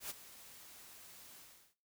white noise with ADSR envelope, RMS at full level -41 dBFS, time 0-1.75 s, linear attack 100 ms, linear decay 23 ms, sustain -15 dB, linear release 380 ms, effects noise-tail reverb RT60 0.4 s tail -19 dB re dry

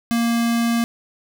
square tone with notch filter, 233.1 Hz, A#3, in tune, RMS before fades -19 dBFS, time 0.11-0.84 s, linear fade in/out 0 ms, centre 520 Hz, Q 1.3, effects none

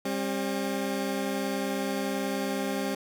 20% pulse tone pair together, 198.55 / 268.5 Hz, G3 / C4, +22 / +45 cents, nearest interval perfect fourth, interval 523 cents, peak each -26 dBFS, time 0.05-2.95 s, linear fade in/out 5 ms, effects none

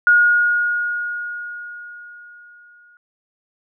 sine tone with exponential decay, 1438 Hz, F#6, 50 cents flat, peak -8 dBFS, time 0.07-2.97 s, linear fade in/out 1 ms, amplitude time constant 630 ms, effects none

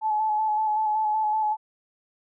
sine tone with vibrato, 860 Hz, A5, 40 cents flat, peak -21 dBFS, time 0.01-1.57 s, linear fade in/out 50 ms, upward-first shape square, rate 5.3 Hz, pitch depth 22 cents each way, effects none

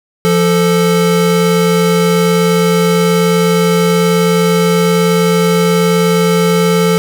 square tone pair together, 172.96 / 440 Hz, F3 / A4, -16 / 0 cents, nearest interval octave + major third, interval 1616 cents, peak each -12 dBFS, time 0.25-6.98 s, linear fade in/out 0 ms, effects none

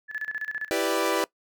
sine tone with tremolo, 1723 Hz, A6, 37 cents flat, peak -26 dBFS, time 0.08-0.7 s, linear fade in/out 50 ms, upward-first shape square, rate 15 Hz, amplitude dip 80%
sawtooth chord, E minor seventh, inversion none, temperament equal, 329.6 / 392 / 493.9 / 587.3 Hz, E4 / G4 / B4 / D5, 0 / 0 / 0 / 0 cents, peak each -25 dBFS, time 0.71-1.24 s, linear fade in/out 0 ms
effects noise-tail reverb RT60 0.1 s tail -21 dB re dry

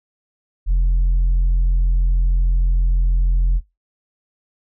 sine tone, 43.18 Hz, F1, 19 cents flat, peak -10 dBFS, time 0.66-3.61 s, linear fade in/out 50 ms, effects noise-tail reverb RT60 0.2 s tail -21 dB re dry + tanh soft clip ceiling -12 dBFS

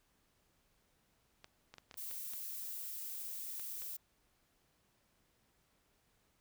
clicks, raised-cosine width 0.2 ms, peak -34 dBFS, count 9, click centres 1.444 / 1.74 / 1.783 / 1.912 / 1.942 / 2.112 / 2.335 / 3.597 / 3.821 s
violet noise, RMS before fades -44 dBFS, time 1.97-3.97 s, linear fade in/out 10 ms
effects pink hiss -75 dBFS RMS until 6.4 s

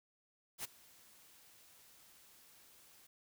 white noise with ADSR envelope, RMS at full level -40 dBFS, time 0.58-3.07 s, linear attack 63 ms, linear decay 14 ms, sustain -23 dB, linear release 6 ms, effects none

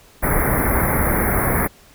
pink band-stop noise, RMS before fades -18 dBFS, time 0.22-1.68 s, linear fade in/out 20 ms, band 2200 to 10000 Hz, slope 96 dB/octave, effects pink hiss -49 dBFS RMS until 1.94 s

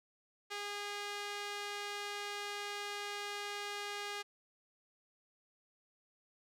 sawtooth tone with band-pass filter, 409.3 Hz, G#4, 25 cents flat, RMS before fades -42 dBFS, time 0.5-4.23 s, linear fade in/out 20 ms, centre 3000 Hz, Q 0.6, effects none

